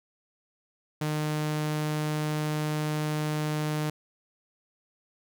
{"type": "tone", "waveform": "sawtooth", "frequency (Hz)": 152.3, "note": "D#3", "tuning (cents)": -37, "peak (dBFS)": -23, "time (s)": [1.01, 3.9], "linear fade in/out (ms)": 5, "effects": []}